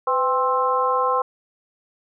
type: harmonic tone with a mistuned harmonic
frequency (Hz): 263.7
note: C4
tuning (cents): +14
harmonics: 2 / 3 / 4 / 5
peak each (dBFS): -23 / -26 / -20 / -26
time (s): 0.07-1.22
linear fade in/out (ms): 5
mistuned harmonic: 2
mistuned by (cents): -74
effects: none